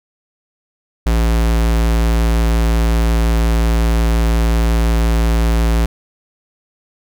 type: tone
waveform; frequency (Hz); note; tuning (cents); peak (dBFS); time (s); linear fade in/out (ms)
square; 56.6; A1; +50; -12; 1.06-5.86; 5
effects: none